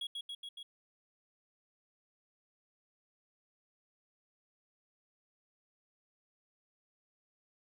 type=tone with echo; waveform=triangle; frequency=3322 Hz; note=G#7; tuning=in tune; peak=-35 dBFS; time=0.01-0.07 s; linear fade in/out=5 ms; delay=140 ms; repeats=4; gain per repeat=-2 dB; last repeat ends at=0.63 s; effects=none